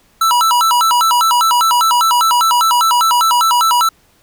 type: tone with vibrato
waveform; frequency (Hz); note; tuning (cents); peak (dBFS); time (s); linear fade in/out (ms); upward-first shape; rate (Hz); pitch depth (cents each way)
square; 1133; C#6; +37; -10; 0.21-3.89; 5; square; 5; 270
effects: pink hiss -53 dBFS RMS until 4.22 s